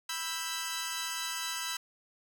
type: chord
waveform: 10% pulse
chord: E minor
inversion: second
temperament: equal with one note detuned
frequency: 987.8 / 1318.5 / 1585.3 Hz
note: B5 / E6 / G6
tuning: 0 / 0 / +19 cents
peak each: -30 dBFS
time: 0.09-1.77 s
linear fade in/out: 5 ms
effects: none